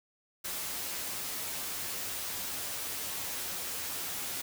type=noise with comb filter; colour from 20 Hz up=white; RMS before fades=-37 dBFS; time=0.44-4.42 s; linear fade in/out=10 ms; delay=11 ms; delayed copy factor=+0.55; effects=none